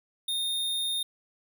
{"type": "tone", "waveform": "square", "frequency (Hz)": 3664, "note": "A#7", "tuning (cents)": -31, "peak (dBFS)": -28, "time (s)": [0.28, 1.03], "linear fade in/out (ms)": 5, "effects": []}